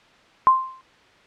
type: tone with exponential decay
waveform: sine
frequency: 1046.5 Hz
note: C6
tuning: in tune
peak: -8 dBFS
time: 0.47-0.81 s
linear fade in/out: 0 ms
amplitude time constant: 73 ms
effects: white hiss -53 dBFS RMS until 1.26 s + low-pass 3000 Hz 12 dB/octave